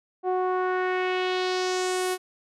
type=tone with low-pass filter sweep; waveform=sawtooth; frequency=368.1 Hz; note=F#4; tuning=9 cents flat; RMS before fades=-26 dBFS; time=0.23-2.18 s; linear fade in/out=50 ms; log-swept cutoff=740 to 12000 Hz; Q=1.9; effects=none